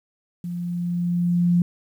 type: tone with level ramp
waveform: sine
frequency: 174.61 Hz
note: F3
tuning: in tune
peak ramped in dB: -27 to -14 dBFS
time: 0.44-1.62 s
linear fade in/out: 2 ms
effects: 9-bit